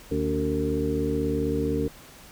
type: harmonic tone with a mistuned harmonic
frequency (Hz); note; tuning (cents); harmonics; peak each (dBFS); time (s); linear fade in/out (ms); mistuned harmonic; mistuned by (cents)
75.8; D#2; -45; 1 / 2 / 3 / 4 / 5 / 6; -31 / -32 / -33 / -28 / -33 / -28; 0.11-1.88; 5; 4; -100
effects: pink hiss -48 dBFS RMS until 2.31 s

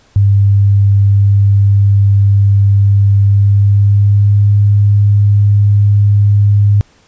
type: tone with pitch glide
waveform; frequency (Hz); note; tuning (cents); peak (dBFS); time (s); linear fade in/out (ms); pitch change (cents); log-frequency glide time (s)
sine; 100.1 to 102.26; G2 to G#2; +37 to -26; -5; 0.16-6.81; 0; +37; 3.21-4.48
effects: pink hiss -49 dBFS RMS until 7.07 s + resampled to 16000 Hz

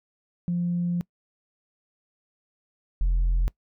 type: tone pair in turn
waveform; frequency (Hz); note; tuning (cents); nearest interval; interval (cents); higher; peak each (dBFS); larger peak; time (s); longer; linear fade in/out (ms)
sine; 174.3 / 42.91; F3 / F1; -3 / -30; 2 octaves; 2427; first; -22 / -17; second; 0.48-1.01 / 3.01-3.48; first; 0
effects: noise-tail reverb RT60 0.1 s tail -24 dB re dry + tanh soft clip ceiling -18 dBFS

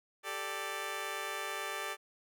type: chord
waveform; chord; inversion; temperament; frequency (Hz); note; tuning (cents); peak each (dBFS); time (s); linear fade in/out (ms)
10% pulse; G suspended second; none; just; 392 / 441 / 588; G4 / A4 / D5; 0 / +4 / +2; -34; 0.23-1.97; 50
effects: none

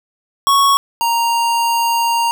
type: tone pair in turn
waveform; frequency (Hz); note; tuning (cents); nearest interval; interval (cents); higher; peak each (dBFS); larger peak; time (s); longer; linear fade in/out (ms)
square; 1109 / 932.1; C#6 / A#5; 0 / 0; minor third; 300; first; -10 / -14; first; 0.47-0.77 / 1.01-2.31; second; 0
effects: none

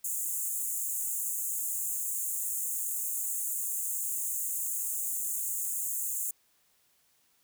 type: high-pass noise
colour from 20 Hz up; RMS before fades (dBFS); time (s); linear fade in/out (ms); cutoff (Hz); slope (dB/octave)
pink; -33; 0.04-6.31; 5; 6700; 96
effects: white hiss -69 dBFS RMS until 7.43 s

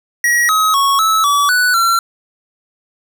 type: tone with pitch steps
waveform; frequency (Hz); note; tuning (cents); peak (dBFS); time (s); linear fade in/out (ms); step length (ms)
square; 1907 / 1273 / 1107 / 1303 / 1145 / 1484 / 1359; A#6 / D#6 / C#6 / E6 / D6 / F#6 / F6; +39 / +39 / -3 / -20 / -44 / +5 / -48; -11; 0.24-1.99; 2; 250
effects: none

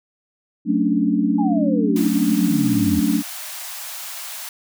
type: chord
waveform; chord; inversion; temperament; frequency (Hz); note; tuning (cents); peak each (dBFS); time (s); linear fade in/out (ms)
sine; D major seventh; first; just; 183.54 / 220.2 / 275.3 / 293.7; F#3 / A3 / C#4 / D4; -14 / +2 / -12 / 0; -23 / -20 / -22 / -20; 0.65-3.23; 50
type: exponential sweep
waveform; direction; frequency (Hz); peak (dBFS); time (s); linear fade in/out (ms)
sine; down; 859 to 80.2; -24; 1.38-3; 10
type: high-pass noise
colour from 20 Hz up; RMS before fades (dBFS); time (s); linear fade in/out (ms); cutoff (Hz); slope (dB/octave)
white; -32; 1.96-4.49; 2; 600; 96
effects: none

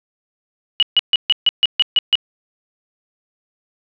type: tone bursts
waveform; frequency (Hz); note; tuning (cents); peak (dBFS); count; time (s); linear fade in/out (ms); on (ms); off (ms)
sine; 2926; F#7; -20; -9; 9; 0.8-2.154; 0; 26; 140
effects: resampled to 11025 Hz + 8-bit

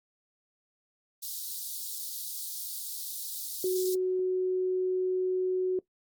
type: high-pass noise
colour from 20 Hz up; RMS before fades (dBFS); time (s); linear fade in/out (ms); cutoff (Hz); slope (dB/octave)
white; -37; 1.22-3.95; 10; 3700; 48
type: tone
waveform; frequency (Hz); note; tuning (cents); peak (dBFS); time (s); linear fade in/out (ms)
sine; 370; F#4; 0; -25; 3.64-5.79; 2
effects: noise-tail reverb RT60 0.1 s tail -20 dB re dry + Opus 24 kbps

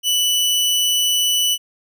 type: tone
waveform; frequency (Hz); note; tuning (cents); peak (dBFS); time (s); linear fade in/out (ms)
sawtooth; 2971; F#7; +6; -12; 0.03-1.58; 50
effects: none

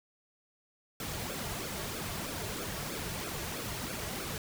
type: noise with flanger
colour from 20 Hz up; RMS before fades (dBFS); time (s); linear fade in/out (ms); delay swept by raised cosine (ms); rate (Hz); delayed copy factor
pink; -38; 1-4.38; 2; 1 to 4; 3.1; -0.7
effects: none

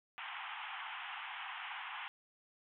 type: band-pass noise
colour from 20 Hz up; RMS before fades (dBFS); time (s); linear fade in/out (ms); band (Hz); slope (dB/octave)
pink; -45; 0.18-2.08; 0; 760 to 3300; 96
effects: none

